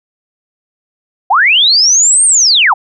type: linear two-way sweep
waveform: sine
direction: up then down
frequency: 681 to 8870 to 681 Hz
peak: -5 dBFS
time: 1.3-2.74 s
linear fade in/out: 10 ms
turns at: 2.25 s
effects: none